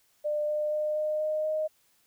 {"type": "tone with pitch steps", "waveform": "sine", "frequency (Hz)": [598, 602.5, 607, 611.6, 616.2, 620.9], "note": ["D5", "D5", "D#5", "D#5", "D#5", "D#5"], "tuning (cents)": [31, 44, -43, -30, -17, -4], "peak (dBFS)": -26, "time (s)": [0.24, 1.68], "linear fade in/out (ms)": 20, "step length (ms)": 240, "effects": ["white hiss -67 dBFS RMS until 2.06 s"]}